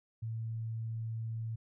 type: tone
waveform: sine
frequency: 112.8 Hz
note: A2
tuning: 44 cents sharp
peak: -35 dBFS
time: 0.22-1.56 s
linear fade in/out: 10 ms
effects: none